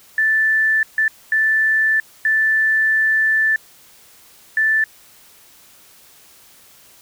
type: tone bursts at uneven times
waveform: sine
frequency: 1760 Hz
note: A6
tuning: in tune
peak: -13 dBFS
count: 5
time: 0.18-0.83 / 0.98-1.08 / 1.32-2 / 2.25-3.56 / 4.57-4.84 s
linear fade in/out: 2 ms
effects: white hiss -48 dBFS RMS until 7.01 s